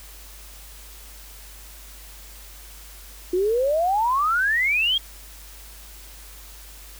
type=exponential sweep; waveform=sine; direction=up; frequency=349.4 to 3306 Hz; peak=-18 dBFS; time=3.33-4.98 s; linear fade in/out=5 ms; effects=added 50 Hz sine -43 dBFS peak until 6.99 s + white hiss -45 dBFS RMS until 6.99 s